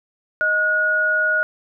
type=tone pair together; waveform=sine; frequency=622.3 / 1450.5 Hz; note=D#5 / F#6; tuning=0 / -35 cents; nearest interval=octave + minor third; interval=1465 cents; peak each=-25 / -16 dBFS; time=0.41-1.43 s; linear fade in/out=0 ms; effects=none